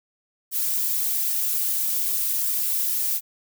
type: noise with flanger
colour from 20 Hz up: violet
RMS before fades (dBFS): -24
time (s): 0.51-3.21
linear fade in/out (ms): 50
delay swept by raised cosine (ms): 1.6 to 4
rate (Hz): 2.5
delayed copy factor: +0.95
effects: none